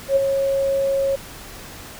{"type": "tone with ADSR envelope", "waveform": "sine", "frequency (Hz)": 547, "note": "C#5", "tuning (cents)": -23, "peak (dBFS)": -11, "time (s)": [0.08, 1.16], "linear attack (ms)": 81, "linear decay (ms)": 21, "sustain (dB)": -6, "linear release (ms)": 10, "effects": ["pink hiss -38 dBFS RMS until 1.99 s"]}